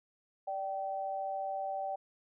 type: tone pair together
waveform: sine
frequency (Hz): 587.3 / 773.1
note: D5 / G5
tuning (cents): 0 / -24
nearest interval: perfect fourth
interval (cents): 476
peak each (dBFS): -39 / -35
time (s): 0.47-1.96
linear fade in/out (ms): 10
effects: none